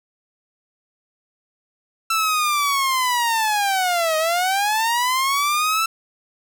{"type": "linear two-way sweep", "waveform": "sawtooth", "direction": "down then up", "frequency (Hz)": [1335, 622.3, 1335], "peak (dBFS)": -14, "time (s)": [2.1, 5.86], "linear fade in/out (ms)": 5, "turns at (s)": 4.17, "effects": []}